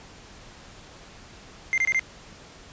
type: tone bursts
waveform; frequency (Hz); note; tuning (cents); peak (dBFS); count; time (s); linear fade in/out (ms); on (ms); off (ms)
triangle; 2093; C7; 0; -18; 4; 1.73-1.994; 0; 48; 24
effects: pink hiss -47 dBFS RMS until 2.72 s + resampled to 16000 Hz